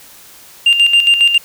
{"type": "tone with tremolo", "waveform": "sine", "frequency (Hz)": 2794, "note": "F7", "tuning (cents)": 0, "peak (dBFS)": -3, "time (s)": [0.66, 1.38], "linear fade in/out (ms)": 5, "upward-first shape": "square", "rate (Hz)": 7.3, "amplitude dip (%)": 65, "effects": ["tanh soft clip ceiling -4 dBFS", "white hiss -40 dBFS RMS until 1.44 s"]}